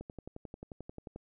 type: click train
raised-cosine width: 2 ms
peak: -30 dBFS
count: 14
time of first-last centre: 0.01-1.16 s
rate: 11.3 Hz
effects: none